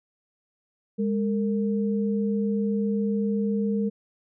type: tone pair together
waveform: sine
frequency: 205 / 456.9 Hz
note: G#3 / A#4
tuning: -22 / -35 cents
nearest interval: octave + major second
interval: 1387 cents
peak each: -23 / -29 dBFS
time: 0.98-3.9 s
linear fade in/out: 20 ms
effects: none